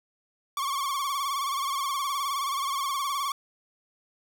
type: tone with vibrato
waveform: 45% pulse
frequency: 1110 Hz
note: C#6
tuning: 2 cents sharp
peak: -27 dBFS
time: 0.57-3.32 s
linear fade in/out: 2 ms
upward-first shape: sine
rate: 19 Hz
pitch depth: 79 cents each way
effects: none